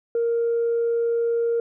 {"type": "tone", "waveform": "sine", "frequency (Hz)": 466.2, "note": "A#4", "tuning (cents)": 0, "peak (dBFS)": -18, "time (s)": [0.15, 1.6], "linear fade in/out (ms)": 2, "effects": ["tanh soft clip ceiling -16 dBFS"]}